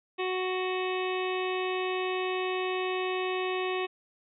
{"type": "harmonic tone with a mistuned harmonic", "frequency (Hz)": 370, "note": "F#4", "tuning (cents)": 0, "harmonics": [1, 2, 3, 5, 6, 7, 8, 9, 10], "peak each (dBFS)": [-30, -37, -37, -41, -43, -38, -43, -51, -45], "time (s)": [0.18, 3.87], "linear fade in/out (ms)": 20, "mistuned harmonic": 8, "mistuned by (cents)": 18, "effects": []}